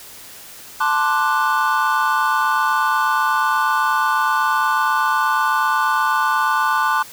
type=chord; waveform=triangle; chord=D dominant seventh; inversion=second; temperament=equal; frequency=880 / 1046.5 / 1174.7 / 1480 Hz; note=A5 / C6 / D6 / F#6; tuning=0 / 0 / 0 / 0 cents; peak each=-19 dBFS; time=0.8-7.03 s; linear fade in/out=10 ms; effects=white hiss -39 dBFS RMS until 7.12 s